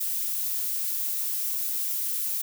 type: noise with amplitude modulation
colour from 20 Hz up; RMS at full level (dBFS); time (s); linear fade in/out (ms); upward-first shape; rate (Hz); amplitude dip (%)
violet; -27; 0-2.42; 10; sine; 295; 35
effects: none